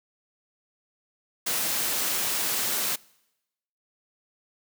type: noise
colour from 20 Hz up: white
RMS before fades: -27 dBFS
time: 1.46-2.96 s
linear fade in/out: 10 ms
effects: noise-tail reverb RT60 0.9 s tail -24 dB re dry + high-pass 150 Hz 12 dB/octave